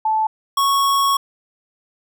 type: tone pair in turn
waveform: sine / square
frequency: 873 / 1106.4 Hz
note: A5 / C#6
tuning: -14 / -4 cents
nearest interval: major third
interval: 410 cents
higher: second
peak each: -15 dBFS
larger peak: neither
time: 0.05-0.27 / 0.57-1.17 s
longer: second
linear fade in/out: 5 ms
effects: none